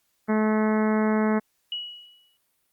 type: harmonic tone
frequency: 215.9 Hz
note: A3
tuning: 33 cents flat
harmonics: 1 / 2 / 3 / 4 / 5 / 6 / 7 / 8 / 9 / 10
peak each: -21 / -27 / -31 / -33 / -35 / -37 / -38 / -39 / -40 / -41 dBFS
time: 0.28-1.4 s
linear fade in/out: 20 ms
type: tone with exponential decay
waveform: sine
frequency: 2925 Hz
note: F#7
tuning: 21 cents flat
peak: -26 dBFS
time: 1.72-2.37 s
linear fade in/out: 2 ms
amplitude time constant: 140 ms
effects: white hiss -71 dBFS RMS until 2.72 s + Opus 48 kbps